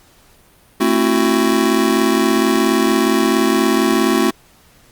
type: chord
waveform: square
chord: F# half-diminished seventh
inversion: first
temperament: just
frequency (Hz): 222 / 266.4 / 333 / 370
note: A3 / C4 / E4 / F#4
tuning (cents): +16 / +31 / +18 / 0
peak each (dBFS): -19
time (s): 0.8-4.31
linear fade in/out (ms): 10
effects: pink hiss -50 dBFS RMS until 4.91 s + Opus 48 kbps